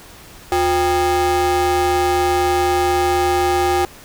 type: ring-modulated tone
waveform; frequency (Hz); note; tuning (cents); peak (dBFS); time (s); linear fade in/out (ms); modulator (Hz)
square; 218; A3; -16; -12; 0.52-3.85; 0; 576
effects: pink hiss -41 dBFS RMS until 4.04 s